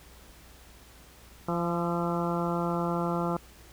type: harmonic tone with a mistuned harmonic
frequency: 171.9 Hz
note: F3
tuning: 27 cents flat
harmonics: 1 / 2 / 3 / 4 / 5 / 6 / 7 / 8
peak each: -30 / -33 / -35 / -36 / -37 / -38 / -38 / -39 dBFS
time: 1.48-3.37 s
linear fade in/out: 5 ms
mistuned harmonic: 8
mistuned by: -31 cents
effects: added 60 Hz sine -54 dBFS peak until 3.72 s + pink hiss -54 dBFS RMS until 3.72 s